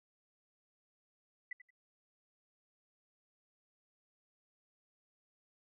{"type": "tone with echo", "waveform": "sine", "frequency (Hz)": 1991, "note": "B6", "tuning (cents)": 14, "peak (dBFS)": -39, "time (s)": [1.51, 1.53], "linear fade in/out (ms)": 5, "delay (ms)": 88, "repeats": 2, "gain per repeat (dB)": -13, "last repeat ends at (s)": 1.706, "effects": []}